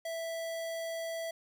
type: tone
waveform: square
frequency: 659.3 Hz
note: E5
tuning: in tune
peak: -36 dBFS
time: 0.05-1.31 s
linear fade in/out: 5 ms
effects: 11-bit